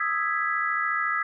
sine chord, E major seventh, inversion third, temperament equal, 1244.5 / 1318.5 / 1661.2 / 1975.5 Hz, D#6 / E6 / G#6 / B6, 0 / 0 / 0 / 0 cents, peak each -29 dBFS, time 0-1.23 s, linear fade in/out 5 ms, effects none

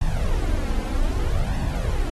brown noise with flanger, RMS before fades -22 dBFS, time 0.01-2.1 s, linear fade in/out 5 ms, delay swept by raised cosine 1.1 to 3.9 ms, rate 0.63 Hz, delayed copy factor +0.65, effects AAC 32 kbps

